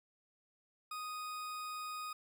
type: tone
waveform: 40% pulse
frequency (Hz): 1244.5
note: D#6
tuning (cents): 0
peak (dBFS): -40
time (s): 0.91-2.13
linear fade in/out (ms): 5
effects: none